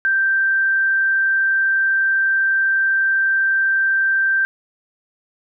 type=tone; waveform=sine; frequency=1568 Hz; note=G6; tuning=in tune; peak=-14 dBFS; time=0.05-4.45 s; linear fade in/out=0 ms; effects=none